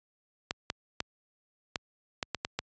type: clicks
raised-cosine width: 0.2 ms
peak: -13 dBFS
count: 8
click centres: 0.509 / 0.701 / 1.004 / 1.758 / 2.228 / 2.347 / 2.449 / 2.59 s
effects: high-pass 60 Hz 12 dB/octave + resampled to 16000 Hz